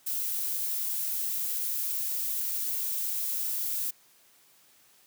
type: noise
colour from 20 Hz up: violet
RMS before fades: -31 dBFS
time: 0.06-3.91 s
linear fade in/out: 10 ms
effects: white hiss -61 dBFS RMS until 5.06 s + high-pass 100 Hz 12 dB/octave